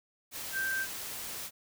sine tone in noise, 1568 Hz, G6, in tune, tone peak -30 dBFS, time 0.52-0.87 s, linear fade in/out 50 ms, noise white, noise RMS -40 dBFS, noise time 0.31-1.51 s, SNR +7 dB, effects none

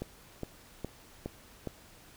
click train, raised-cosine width 2 ms, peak -22 dBFS, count 5, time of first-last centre 0.02-1.673 s, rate 2.42 Hz, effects pink hiss -56 dBFS RMS until 2.16 s

